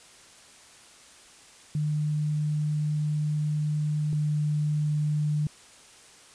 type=tone pair in turn; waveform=sine; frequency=150.8 / 150.19 Hz; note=D3 / D3; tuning=+46 / +39 cents; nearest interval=unison; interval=7 cents; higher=first; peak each=-24 / -23 dBFS; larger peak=second; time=1.75-4.13 / 4.13-5.47 s; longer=first; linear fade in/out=2 ms; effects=white hiss -52 dBFS RMS until 6.34 s + resampled to 22050 Hz